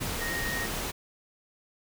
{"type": "tone in noise", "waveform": "sine", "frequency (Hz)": 1864.7, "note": "A#6", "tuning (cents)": 0, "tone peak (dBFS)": -32, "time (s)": [0.2, 0.67], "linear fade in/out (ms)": 20, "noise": "pink", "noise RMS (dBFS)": -33, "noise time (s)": [0, 0.92], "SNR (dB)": -2, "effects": []}